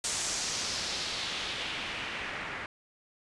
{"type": "noise with low-pass filter sweep", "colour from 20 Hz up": "white", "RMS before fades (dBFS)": -35, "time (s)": [0.04, 2.66], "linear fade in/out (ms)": 2, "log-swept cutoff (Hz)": [7800, 1800], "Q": 1.8, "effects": ["resampled to 24000 Hz"]}